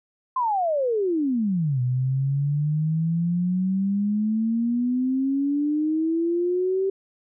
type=exponential two-way sweep; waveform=sine; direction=down then up; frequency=1057 to 123.47 to 390.1 Hz; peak=-20 dBFS; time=0.36-6.9 s; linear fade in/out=5 ms; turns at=1.81 s; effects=none